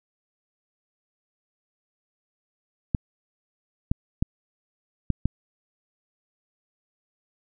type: clicks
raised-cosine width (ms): 5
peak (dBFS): -9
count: 5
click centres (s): 2.948 / 3.915 / 4.225 / 5.103 / 5.256
effects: none